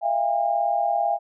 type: tone cluster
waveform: sine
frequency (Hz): 649 / 689 / 807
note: E5 / F5 / G#5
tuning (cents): -27 / -24 / -50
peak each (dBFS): -28 / -23 / -23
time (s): 0.01-1.19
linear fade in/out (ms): 50
effects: none